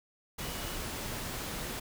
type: tone in noise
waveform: sine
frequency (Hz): 2933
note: F#7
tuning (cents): -16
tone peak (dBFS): -49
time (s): 0.41-0.77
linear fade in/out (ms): 10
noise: pink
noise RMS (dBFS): -38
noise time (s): 0.38-1.8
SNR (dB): -14
effects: none